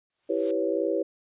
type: noise with exponential growth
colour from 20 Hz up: white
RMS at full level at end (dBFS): -43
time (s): 0.1-0.51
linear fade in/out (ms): 1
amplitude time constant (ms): 87
type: chord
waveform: sine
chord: C# half-diminished seventh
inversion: first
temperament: equal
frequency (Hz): 329.6 / 392 / 493.9 / 554.4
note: E4 / G4 / B4 / C#5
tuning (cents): 0 / 0 / 0 / 0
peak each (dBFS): -29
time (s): 0.29-1.03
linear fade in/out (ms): 10
effects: resampled to 8000 Hz